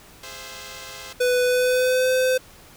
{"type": "chord", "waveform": "5% pulse", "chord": "Ab augmented", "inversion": "none", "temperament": "equal with one note detuned", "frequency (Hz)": [415.3, 523.3, 668.1], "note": ["Ab4", "C5", "E5"], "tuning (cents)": [0, 0, 23], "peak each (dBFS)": [-32, -27, -30], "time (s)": [0.23, 1.13], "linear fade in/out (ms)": 5}
{"type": "tone with pitch glide", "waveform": "square", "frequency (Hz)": [496.6, 513.2], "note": ["B4", "C5"], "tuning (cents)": [9, -34], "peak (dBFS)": -18, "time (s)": [1.2, 2.38], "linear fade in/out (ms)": 10, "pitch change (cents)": 57, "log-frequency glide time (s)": [1.45, 2.1]}
{"effects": ["pink hiss -48 dBFS RMS until 2.76 s"]}